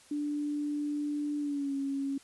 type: tone with pitch glide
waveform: sine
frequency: 293.7 to 275.6 Hz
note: D4 to C#4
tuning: 0 to -10 cents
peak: -30 dBFS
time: 0.11-2.18 s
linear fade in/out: 5 ms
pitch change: -110 cents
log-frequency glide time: 1.39-1.74 s
effects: white hiss -58 dBFS RMS until 2.23 s + resampled to 24000 Hz